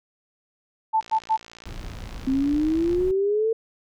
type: tone bursts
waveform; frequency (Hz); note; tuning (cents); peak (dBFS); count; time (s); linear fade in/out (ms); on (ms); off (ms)
sine; 881; A5; +2; -17; 3; 0.93-1.373; 20; 81; 100
type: click train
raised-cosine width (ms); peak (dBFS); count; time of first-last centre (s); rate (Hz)
0.2; -25; 112; 1.01-2.947; 57.3
type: noise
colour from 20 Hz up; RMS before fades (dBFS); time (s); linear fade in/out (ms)
brown; -35; 1.66-3.11; 0
type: exponential sweep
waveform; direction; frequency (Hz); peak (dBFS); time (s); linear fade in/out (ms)
sine; up; 261 to 455.1; -19; 2.27-3.53; 5
effects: none